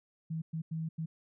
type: tone bursts at uneven times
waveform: sine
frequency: 161.1 Hz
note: E3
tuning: 39 cents flat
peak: -33 dBFS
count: 4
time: 0.3-0.42 / 0.53-0.62 / 0.71-0.89 / 0.98-1.06 s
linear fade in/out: 10 ms
effects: none